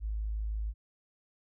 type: tone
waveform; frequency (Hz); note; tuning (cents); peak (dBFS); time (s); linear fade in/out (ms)
sine; 53.2; G#1; +42; -31; 0-0.74; 50
effects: none